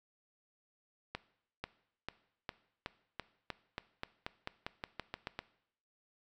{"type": "accelerating click train", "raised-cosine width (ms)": 0.3, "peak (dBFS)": -22, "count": 17, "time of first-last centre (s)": [1.15, 5.39], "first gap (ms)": 490, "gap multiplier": 0.91, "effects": ["noise-tail reverb RT60 0.7 s tail -18 dB re dry"]}